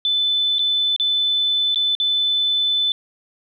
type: tone with dropouts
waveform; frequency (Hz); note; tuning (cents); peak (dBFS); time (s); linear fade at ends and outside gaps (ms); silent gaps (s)
sine; 3510; A7; -5; -16; 0.05-2.92; 1; 0.585-0.592 / 0.963-0.998 / 1.746-1.758 / 1.951-2
effects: 9-bit